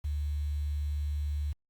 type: tone with quantisation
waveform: sine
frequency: 73.42 Hz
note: D2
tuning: in tune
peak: -29 dBFS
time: 0.04-1.53 s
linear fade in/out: 10 ms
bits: 9
effects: Opus 48 kbps